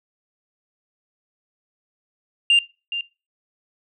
sine tone with echo, 2794 Hz, F7, in tune, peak -10 dBFS, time 2.5-2.59 s, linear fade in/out 2 ms, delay 420 ms, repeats 1, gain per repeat -13 dB, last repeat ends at 3.01 s, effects noise-tail reverb RT60 0.3 s tail -22 dB re dry + tanh soft clip ceiling -10 dBFS

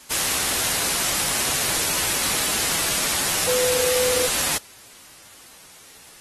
sine tone in noise, 502 Hz, B4, 28 cents sharp, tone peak -22 dBFS, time 3.47-4.27 s, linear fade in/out 10 ms, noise white, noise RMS -22 dBFS, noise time 0.1-4.58 s, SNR -3 dB, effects white hiss -46 dBFS RMS until 6.2 s + AAC 32 kbps

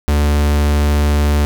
45% pulse tone, 73.42 Hz, D2, in tune, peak -11 dBFS, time 0.08-1.45 s, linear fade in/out 0 ms, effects none

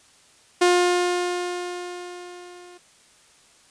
sawtooth tone with level ramp, 355.5 Hz, F4, 31 cents sharp, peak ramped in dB -10 to -40 dBFS, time 0.61-2.78 s, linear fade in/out 10 ms, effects white hiss -55 dBFS RMS until 3.7 s + resampled to 22050 Hz

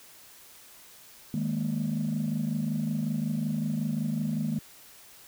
sine chord, D# suspended fourth, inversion none, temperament equal, 155.56 / 207.7 / 233.1 Hz, D#3 / G#3 / A#3, 0 / 0 / 0 cents, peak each -30 dBFS, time 1.34-4.59 s, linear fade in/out 2 ms, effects tanh soft clip ceiling -21 dBFS + white hiss -52 dBFS RMS until 5.27 s

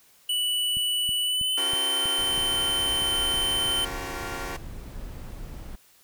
square tone with pitch glide, 2960 to 3080 Hz, F#7 to G7, 0 to -31 cents, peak -24 dBFS, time 0.29-3.85 s, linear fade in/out 5 ms, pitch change +69 cents, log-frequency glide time 1.22-1.73 s
click train, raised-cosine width 5 ms, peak -27 dBFS, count 10, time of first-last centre 0.77-3.664 s, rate 3.11 Hz
10% pulse chord, Gb major seventh, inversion second, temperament equal with one note detuned, 277.2 / 349.2 / 379.5 / 466.2 Hz, Db4 / F4 / Gb4 / Bb4, 0 / 0 / +44 / 0 cents, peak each -30 dBFS, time 1.57-4.57 s, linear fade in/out 10 ms
brown noise, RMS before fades -38 dBFS, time 2.18-5.76 s, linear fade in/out 10 ms
effects white hiss -58 dBFS RMS until 6.03 s

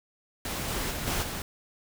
pink noise with level steps, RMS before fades -33 / -31 / -34 / -29 / -35 dBFS, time 0.45-1.42 s, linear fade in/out 2 ms, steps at 0.67 / 0.9 / 1.06 / 1.22 s, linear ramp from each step 20 ms, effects none

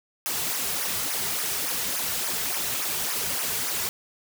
white noise with flanger, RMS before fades -28 dBFS, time 0.26-3.89 s, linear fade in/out 0 ms, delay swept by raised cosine 0.24 to 3.84 ms, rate 3.5 Hz, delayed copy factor -0.85, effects none

